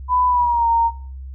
sine tone with pitch glide, 997 to 924.9 Hz, B5 to A#5, +16 to -14 cents, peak -14 dBFS, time 0.08-0.91 s, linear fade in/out 50 ms, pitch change -130 cents, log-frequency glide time 0.28-0.67 s, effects noise-tail reverb RT60 0.5 s tail -20 dB re dry + added 66 Hz sine -30 dBFS peak until 1.34 s

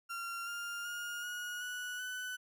35% pulse tone with pitch steps, 1378 / 1401.3 / 1424.9 / 1449 / 1473.5 / 1498.4 Hz, F6 / F6 / F6 / F#6 / F#6 / F#6, -24 / +5 / +34 / -37 / -8 / +21 cents, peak -37 dBFS, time 0.09-2.37 s, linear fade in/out 20 ms, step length 380 ms, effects none

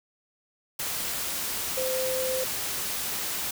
sine tone in noise, 517 Hz, C5, 21 cents flat, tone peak -27 dBFS, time 1.77-2.44 s, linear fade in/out 5 ms, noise white, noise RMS -31 dBFS, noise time 0.79-3.51 s, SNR +1 dB, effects none

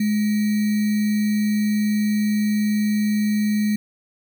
sine tone with sample-and-hold, 210.6 Hz, G#3, 24 cents sharp, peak -17 dBFS, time 0-3.76 s, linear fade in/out 5 ms, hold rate 2100 Hz, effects none

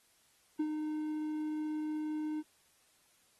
triangle tone with ADSR envelope, 306.6 Hz, D#4, 25 cents flat, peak -27 dBFS, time 0.59-2.43 s, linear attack 10 ms, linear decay 69 ms, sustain -5 dB, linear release 38 ms, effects white hiss -69 dBFS RMS until 3.39 s + AAC 32 kbps

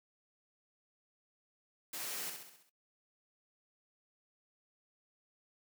white noise with echo, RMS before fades -42 dBFS, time 1.93-2.3 s, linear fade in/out 5 ms, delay 66 ms, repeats 6, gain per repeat -5 dB, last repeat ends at 2.696 s, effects noise-tail reverb RT60 0.1 s tail -18 dB re dry + high-pass 200 Hz 12 dB/octave

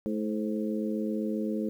harmonic tone with a mistuned harmonic, 107.7 Hz, A2, 37 cents flat, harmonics 2 / 3 / 4 / 5, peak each -30 / -34 / -36 / -38 dBFS, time 0.06-1.69 s, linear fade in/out 0 ms, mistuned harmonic 5, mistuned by -42 cents, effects 10-bit

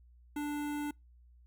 square tone with notch filter, 293.7 Hz, D4, in tune, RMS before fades -36 dBFS, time 0.36-0.91 s, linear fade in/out 5 ms, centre 4900 Hz, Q 1.1, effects noise-tail reverb RT60 0.2 s tail -26 dB re dry + added 60 Hz sine -57 dBFS peak until 1.46 s

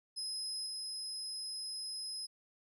35% pulse tone with level steps, 5090 Hz, D#8, 39 cents sharp, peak -35 / -37 dBFS, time 0.16-2.27 s, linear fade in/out 20 ms, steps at 0.66 s, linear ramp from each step 5 ms, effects none

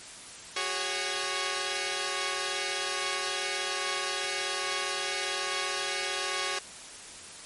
5% pulse chord, F# suspended second, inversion none, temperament equal with one note detuned, 370 / 408.9 / 554.4 Hz, F#4 / G#4 / C#5, 0 / -27 / 0 cents, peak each -23 / -23 / -22 dBFS, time 0.56-6.59 s, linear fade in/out 5 ms, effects white hiss -45 dBFS RMS until 7.45 s + MP3 48 kbps

